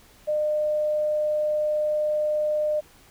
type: tone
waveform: sine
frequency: 605 Hz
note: D#5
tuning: 49 cents flat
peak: -21 dBFS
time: 0.27-2.81 s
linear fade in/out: 20 ms
effects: pink hiss -54 dBFS RMS until 3.1 s